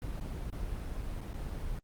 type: noise with dropouts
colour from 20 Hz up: brown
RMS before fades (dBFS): -37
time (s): 0.02-1.79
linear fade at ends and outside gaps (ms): 2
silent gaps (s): 0.2-0.209 / 0.502-0.526 / 1.208-1.212 / 1.333-1.34
effects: Opus 24 kbps